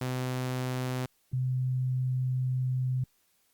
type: tone pair in turn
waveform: sawtooth / sine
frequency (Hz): 127.5 / 128.19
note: C3 / C3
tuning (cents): -44 / -35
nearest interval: unison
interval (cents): 9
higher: second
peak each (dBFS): -26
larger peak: neither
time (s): 0.01-1.06 / 1.33-3.04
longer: second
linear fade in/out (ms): 5
effects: white hiss -70 dBFS RMS until 3.53 s + Opus 48 kbps